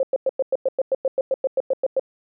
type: tone bursts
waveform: sine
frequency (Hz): 531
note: C5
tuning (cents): +25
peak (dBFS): -16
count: 16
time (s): 0-1.996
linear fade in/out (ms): 2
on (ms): 31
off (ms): 100
effects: none